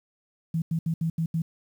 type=tone bursts at uneven times; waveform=sine; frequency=163.5 Hz; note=E3; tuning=14 cents flat; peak=-23 dBFS; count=6; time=0.54-0.62 / 0.71-0.79 / 0.86-0.94 / 1.01-1.1 / 1.18-1.26 / 1.34-1.42 s; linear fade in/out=5 ms; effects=9-bit